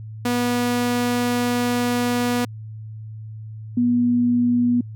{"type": "tone pair in turn", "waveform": ["sawtooth", "sine"], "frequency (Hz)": [243.2, 242.3], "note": ["B3", "B3"], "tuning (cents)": [-26, -33], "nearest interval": "unison", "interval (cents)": 7, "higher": "first", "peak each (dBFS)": -15, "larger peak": "neither", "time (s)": [[0.25, 2.45], [3.77, 4.81]], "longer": "first", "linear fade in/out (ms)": 5, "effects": ["added 109 Hz sine -32 dBFS peak until 4.95 s"]}